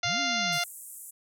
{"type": "harmonic tone", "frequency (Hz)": 698.5, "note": "F5", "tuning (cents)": 0, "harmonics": [1, 2, 3, 4, 5, 6, 7, 8, 9], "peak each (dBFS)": [-33, -33, -32, -35, -34, -35, -38, -38, -38], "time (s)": [0.03, 0.64], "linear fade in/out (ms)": 5}
{"type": "linear two-way sweep", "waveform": "sine", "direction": "up then down", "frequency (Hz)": [82.41, 285.6, 141.7], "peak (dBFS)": -36, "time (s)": [0.04, 0.59], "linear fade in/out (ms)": 20, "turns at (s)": 0.2}
{"type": "high-pass noise", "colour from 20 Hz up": "white", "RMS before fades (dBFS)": -39, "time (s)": [0.52, 1.11], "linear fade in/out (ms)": 10, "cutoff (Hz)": 7700, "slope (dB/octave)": 48}
{"effects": ["low-pass 12000 Hz 12 dB/octave"]}